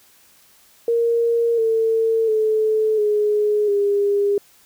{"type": "tone with pitch steps", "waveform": "sine", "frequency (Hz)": [466.2, 450.1, 434.5, 419.4, 404.9], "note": ["A#4", "A4", "A4", "G#4", "G#4"], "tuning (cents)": [0, 39, -22, 17, -44], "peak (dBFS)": -15, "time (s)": [0.88, 4.38], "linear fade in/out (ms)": 2, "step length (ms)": 700, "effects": ["white hiss -53 dBFS RMS until 4.65 s"]}